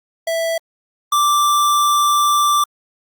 square tone pair in turn, 659.3 / 1174.7 Hz, E5 / D6, 0 / 0 cents, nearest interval minor seventh, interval 1000 cents, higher second, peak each -18 / -13 dBFS, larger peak second, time 0.27-0.58 / 1.12-2.64 s, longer second, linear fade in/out 5 ms, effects Opus 48 kbps

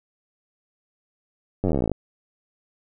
slowing click train, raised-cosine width 2 ms, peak -10 dBFS, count 20, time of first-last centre 1.64-1.917 s, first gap 10 ms, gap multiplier 1.04, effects none

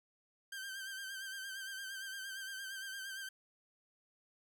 sawtooth tone with vibrato, 1568 Hz, G6, in tune, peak -39 dBFS, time 0.52-3.29 s, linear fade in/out 5 ms, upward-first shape sine, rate 8.7 Hz, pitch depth 45 cents each way, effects none

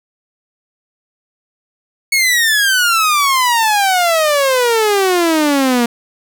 sawtooth exponential sweep, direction down, 2217 to 233.1 Hz, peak -7 dBFS, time 2.12-5.86 s, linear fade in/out 5 ms, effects none

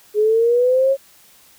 sine linear sweep, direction up, 415.3 to 550 Hz, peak -12 dBFS, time 0.14-0.97 s, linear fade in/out 50 ms, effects white hiss -50 dBFS RMS until 1.58 s

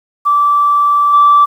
sine tone with level steps, 1163 Hz, D6, 17 cents flat, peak -7 / -3 dBFS, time 0.25-1.46 s, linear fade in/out 20 ms, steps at 1.13 s, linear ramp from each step 10 ms, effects tanh soft clip ceiling 0 dBFS + 7-bit

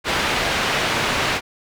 white low-pass noise, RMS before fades -21 dBFS, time 0.04-1.41 s, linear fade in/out 50 ms, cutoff 2700 Hz, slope 12 dB/octave, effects none

